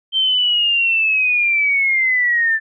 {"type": "linear sweep", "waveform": "sine", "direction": "down", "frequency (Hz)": [3136, 1760], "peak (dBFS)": -13, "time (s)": [0.12, 2.6], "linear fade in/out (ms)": 50, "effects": []}